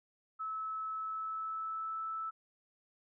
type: tone with pitch glide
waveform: sine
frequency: 1300 to 1314.3 Hz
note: E6 to E6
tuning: -24 to -6 cents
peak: -36 dBFS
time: 0.39-2.31 s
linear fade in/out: 20 ms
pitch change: +18 cents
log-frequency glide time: 0.91-2.02 s
effects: none